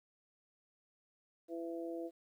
harmonic tone, 167.2 Hz, E3, 25 cents sharp, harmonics 2 / 3 / 4, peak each -41 / -45 / -47 dBFS, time 1.48-2.11 s, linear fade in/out 50 ms, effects 12-bit

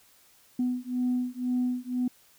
sine beating tone pair, 248.2 / 250.2 Hz, B3 / B3, +9 / +23 cents, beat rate 2 Hz, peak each -28 dBFS, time 0.59-2.08 s, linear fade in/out 5 ms, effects tanh soft clip ceiling -20 dBFS + white hiss -60 dBFS RMS until 2.38 s

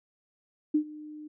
sine tone with ADSR envelope, 303 Hz, D#4, 46 cents flat, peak -19 dBFS, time 0.74-1.28 s, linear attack 9 ms, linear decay 86 ms, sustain -21 dB, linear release 11 ms, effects none

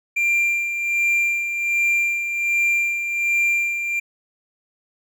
triangle tone with tremolo, 2378 Hz, D7, 21 cents sharp, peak -14 dBFS, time 0.16-4 s, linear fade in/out 10 ms, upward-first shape sine, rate 1.3 Hz, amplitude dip 55%, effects none

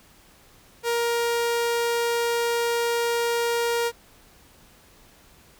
sawtooth tone, 470 Hz, A#4, 14 cents sharp, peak -18 dBFS, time 0.83-3.92 s, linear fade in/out 50 ms, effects pink hiss -54 dBFS RMS until 5.59 s

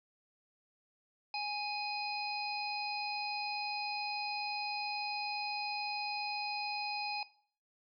harmonic tone, 830.6 Hz, G#5, in tune, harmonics 1 / 3 / 5 / 6, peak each -38 / -40 / -43 / -42 dBFS, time 1.34-7.23 s, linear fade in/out 2 ms, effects noise-tail reverb RT60 0.5 s tail -18 dB re dry

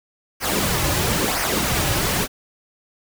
pink noise with flanger, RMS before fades -21 dBFS, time 0.4-2.28 s, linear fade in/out 50 ms, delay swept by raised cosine 0.26 to 4.46 ms, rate 1 Hz, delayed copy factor -0.6, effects none

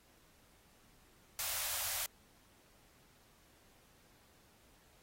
white band-stop noise, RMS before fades -38 dBFS, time 1.39-2.06 s, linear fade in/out 0 ms, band 110 to 540 Hz, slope 96 dB/octave, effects pink hiss -67 dBFS RMS until 5.02 s + AAC 48 kbps

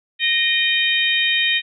harmonic tone with a mistuned harmonic, 620 Hz, D#5, 6 cents flat, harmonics 3 / 4 / 5 / 6, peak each -21 / -21 / -21 / -21 dBFS, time 0.19-1.62 s, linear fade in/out 50 ms, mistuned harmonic 4, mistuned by -33 cents, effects none

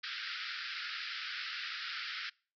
pink band-pass noise, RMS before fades -41 dBFS, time 0.03-2.3 s, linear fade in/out 10 ms, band 1300 to 5200 Hz, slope 96 dB/octave, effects noise-tail reverb RT60 0.4 s tail -25 dB re dry

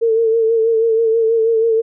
sine tone with vibrato, 451.7 Hz, A4, 45 cents sharp, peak -11 dBFS, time 0.01-1.82 s, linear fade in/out 20 ms, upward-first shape sine, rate 6.2 Hz, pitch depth 39 cents each way, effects none

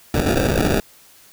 white noise with sample-and-hold, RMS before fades -18 dBFS, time 0.14-0.8 s, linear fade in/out 2 ms, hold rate 1050 Hz, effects white hiss -49 dBFS RMS until 1.32 s

